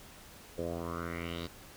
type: tone with low-pass filter sweep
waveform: 10% pulse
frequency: 84.6 Hz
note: E2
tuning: 45 cents sharp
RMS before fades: -38 dBFS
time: 0.58-1.47 s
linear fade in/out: 5 ms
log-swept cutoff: 490 to 4400 Hz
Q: 4
effects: pink hiss -53 dBFS RMS until 1.76 s